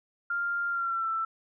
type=tone with pitch glide; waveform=sine; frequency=1396.9 to 1331.5 Hz; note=F6 to E6; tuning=0 to +17 cents; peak=-27 dBFS; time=0.3-1.25 s; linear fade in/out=5 ms; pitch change=-83 cents; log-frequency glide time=0.69-1.09 s; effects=none